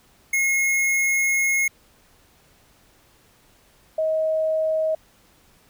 square / sine tone pair in turn, 2162 / 632.8 Hz, C#7 / D#5, -44 / +29 cents, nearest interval octave + major sixth, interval 2127 cents, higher first, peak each -19 dBFS, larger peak neither, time 0.33-1.68 / 3.98-4.95 s, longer first, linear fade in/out 5 ms, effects pink hiss -57 dBFS RMS until 5.69 s

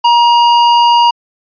square tone, 948 Hz, A#5, 29 cents sharp, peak -6 dBFS, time 0.04-1.11 s, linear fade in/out 10 ms, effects resampled to 11025 Hz

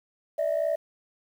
sine tone pair together, 587.3 / 649.6 Hz, D5 / E5, 0 / -26 cents, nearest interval major second, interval 174 cents, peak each -25 dBFS, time 0.38-0.76 s, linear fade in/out 10 ms, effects tanh soft clip ceiling -19 dBFS + 9-bit

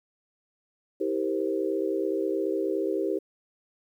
sine chord, C dominant seventh, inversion first, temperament equal with one note detuned, 322.5 / 392 / 466.2 / 523.3 Hz, E4 / G4 / Bb4 / C5, -38 / 0 / 0 / 0 cents, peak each -30 / -28 / -33 / -33 dBFS, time 1-3.19 s, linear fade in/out 10 ms, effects 10-bit

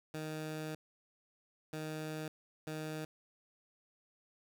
15% pulse tone bursts at uneven times, 155.56 Hz, D#3, in tune, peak -33 dBFS, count 3, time 0.14-0.75 / 1.73-2.28 / 2.67-3.05 s, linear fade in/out 2 ms, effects none

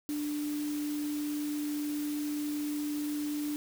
sine tone in noise, 295.7 Hz, D4, 12 cents sharp, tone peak -31 dBFS, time 0.09-3.56 s, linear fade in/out 0 ms, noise white, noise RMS -45 dBFS, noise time 0.09-3.56 s, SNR +11 dB, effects none

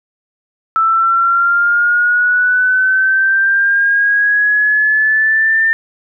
sine linear sweep, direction up, 1318.5 to 1800 Hz, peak -9 dBFS, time 0.76-5.73 s, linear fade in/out 0 ms, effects none

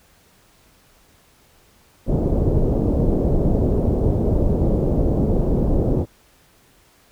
pink low-pass noise, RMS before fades -18 dBFS, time 2.06-6.06 s, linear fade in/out 50 ms, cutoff 550 Hz, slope 24 dB/octave, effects pink hiss -55 dBFS RMS until 7.11 s

